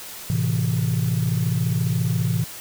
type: chord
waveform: sine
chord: A minor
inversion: none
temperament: equal with one note detuned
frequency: 110 / 130.44 / 164.81 Hz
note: A2 / C3 / E3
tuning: 0 / -5 / 0 cents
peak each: -22 dBFS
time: 0.3-2.44 s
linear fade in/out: 0 ms
effects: tanh soft clip ceiling -14 dBFS + white hiss -37 dBFS RMS until 2.6 s